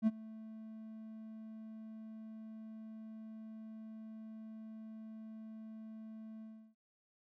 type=tone with ADSR envelope; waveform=triangle; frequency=220 Hz; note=A3; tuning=in tune; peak=-23 dBFS; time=0.02-6.75 s; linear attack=51 ms; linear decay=32 ms; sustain=-22 dB; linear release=330 ms; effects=none